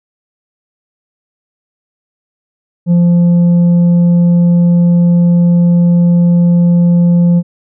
sine tone with tanh clipping, 173.4 Hz, F3, 12 cents flat, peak -6 dBFS, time 2.86-7.43 s, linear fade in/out 50 ms, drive 4 dB, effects none

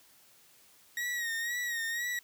40% pulse tone with vibrato, 1886 Hz, A#6, 20 cents sharp, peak -31 dBFS, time 0.97-2.19 s, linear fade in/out 2 ms, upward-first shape sine, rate 2 Hz, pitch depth 59 cents each way, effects white hiss -61 dBFS RMS until 2.23 s + high-pass 80 Hz 12 dB/octave

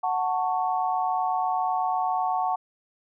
sine chord, F# minor, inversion none, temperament just, 740 / 888 / 1110 Hz, F#5 / A5 / C#6, 0 / +16 / +2 cents, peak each -25 / -28 / -30 dBFS, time 0.03-2.56 s, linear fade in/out 10 ms, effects none

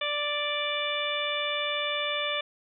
harmonic tone, 587.3 Hz, D5, in tune, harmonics 1 / 2 / 3 / 4 / 5 / 6, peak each -33 / -35 / -37 / -33 / -35 / -33 dBFS, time 0.01-2.41 s, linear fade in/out 5 ms, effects none

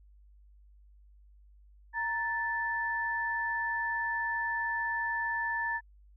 sine tone pair together, 932.3 / 1756.9 Hz, A#5 / A6, 0 / -3 cents, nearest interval major seventh, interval 1097 cents, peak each -34 / -31 dBFS, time 1.93-5.81 s, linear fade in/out 50 ms, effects added 50 Hz sine -55 dBFS peak until 6.16 s

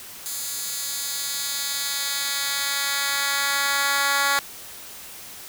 10% pulse tone with high-pass filter sweep, 280.4 Hz, C#4, 20 cents sharp, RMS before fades -25 dBFS, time 0.26-4.39 s, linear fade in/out 0 ms, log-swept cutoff 7200 to 1200 Hz, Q 0.8, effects white hiss -40 dBFS RMS until 5.48 s

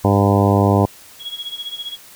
harmonic tone, 100 Hz, G2, 35 cents sharp, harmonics 1 / 2 / 3 / 4 / 5 / 6 / 7 / 8 / 9 / 10, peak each -15 / -18 / -20 / -21 / -22 / -23 / -23 / -24 / -25 / -25 dBFS, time 0.04-0.86 s, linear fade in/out 10 ms
sine tone with tremolo, 3322 Hz, G#7, in tune, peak -23 dBFS, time 1.19-1.98 s, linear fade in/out 50 ms, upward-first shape sine, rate 15 Hz, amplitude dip 80%
effects white hiss -43 dBFS RMS until 2.15 s

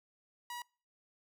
sawtooth tone, 965 Hz, B5, 40 cents flat, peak -37 dBFS, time 0.5-0.62 s, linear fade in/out 2 ms, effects noise-tail reverb RT60 0.4 s tail -25 dB re dry

